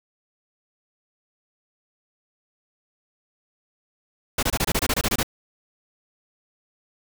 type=noise bursts; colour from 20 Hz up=pink; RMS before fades=-22 dBFS; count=12; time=4.38-5.231 s; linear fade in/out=5 ms; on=48 ms; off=25 ms; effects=none